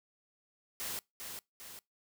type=noise with echo; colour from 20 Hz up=white; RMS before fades=-39 dBFS; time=0.8-0.99 s; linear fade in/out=0 ms; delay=400 ms; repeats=2; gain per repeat=-5 dB; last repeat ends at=1.79 s; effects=noise-tail reverb RT60 0.2 s tail -25 dB re dry